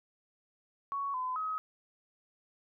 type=tone with pitch steps; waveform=sine; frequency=1115 / 1016 / 1270 Hz; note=C#6 / B5 / D#6; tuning=+10 / +49 / +35 cents; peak=-32 dBFS; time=0.92-1.58 s; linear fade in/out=0 ms; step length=220 ms; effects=none